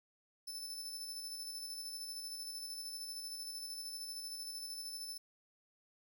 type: tone with tremolo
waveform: sawtooth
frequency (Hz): 5274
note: E8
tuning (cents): 0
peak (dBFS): -39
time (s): 0.47-5.18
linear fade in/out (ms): 10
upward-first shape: square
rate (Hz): 13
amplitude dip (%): 30
effects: 12-bit